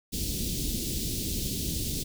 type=band-stop noise; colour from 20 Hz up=pink; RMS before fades=-31 dBFS; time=0.12-2.04 s; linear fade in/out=20 ms; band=360 to 3500 Hz; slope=24 dB/octave; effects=none